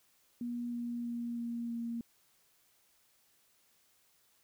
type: tone with pitch steps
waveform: sine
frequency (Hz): 240 / 238.3 / 236.7 / 235.1 / 233.4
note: B3 / A#3 / A#3 / A#3 / A#3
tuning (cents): -49 / +38 / +27 / +15 / +2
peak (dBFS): -35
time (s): 0.41-2.01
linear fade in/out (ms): 2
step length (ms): 320
effects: white hiss -70 dBFS RMS until 4.43 s